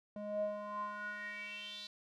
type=tone with band-pass filter sweep; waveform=square; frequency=207.7 Hz; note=G#3; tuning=in tune; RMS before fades=-42 dBFS; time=0.16-1.87 s; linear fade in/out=2 ms; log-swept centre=450 to 4100 Hz; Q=6.9; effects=none